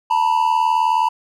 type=tone pair together; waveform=triangle; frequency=893 / 972.5 Hz; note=A5 / B5; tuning=+25 / -27 cents; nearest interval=minor second; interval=148 cents; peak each=-15 dBFS; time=0.1-1.09 s; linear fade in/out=10 ms; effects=none